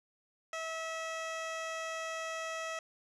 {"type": "tone with low-pass filter", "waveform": "15% pulse", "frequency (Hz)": 648, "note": "E5", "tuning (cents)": -30, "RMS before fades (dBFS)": -39, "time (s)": [0.53, 2.79], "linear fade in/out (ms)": 2, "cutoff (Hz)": 6700, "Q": 0.94, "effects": []}